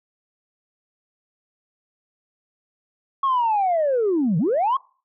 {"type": "linear two-way sweep", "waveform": "sine", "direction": "down then up", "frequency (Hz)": [1108.7, 146.83, 1108.7], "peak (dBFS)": -16, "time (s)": [3.23, 4.77], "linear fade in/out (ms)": 5, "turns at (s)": 4.38, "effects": ["noise-tail reverb RT60 0.4 s tail -24 dB re dry", "tanh soft clip ceiling -14 dBFS"]}